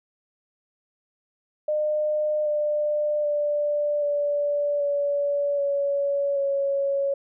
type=tone with pitch steps; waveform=sine; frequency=606 / 597.3 / 588.7 / 580.3 / 572 / 563.8 / 555.7 Hz; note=D#5 / D5 / D5 / D5 / D5 / C#5 / C#5; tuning=-46 / +29 / +4 / -21 / -46 / +29 / +4 cents; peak=-21 dBFS; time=1.68-7.14 s; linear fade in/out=5 ms; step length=780 ms; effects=none